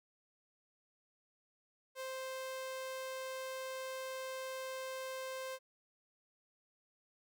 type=tone; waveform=sawtooth; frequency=523.3 Hz; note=C5; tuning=in tune; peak=-37 dBFS; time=1.95-5.59 s; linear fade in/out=50 ms; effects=none